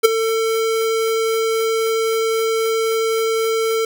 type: tone with ADSR envelope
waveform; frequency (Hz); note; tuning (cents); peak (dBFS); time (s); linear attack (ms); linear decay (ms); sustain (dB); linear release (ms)
square; 448.1; A4; +32; -5; 0.03-3.85; 21; 14; -12; 3
effects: none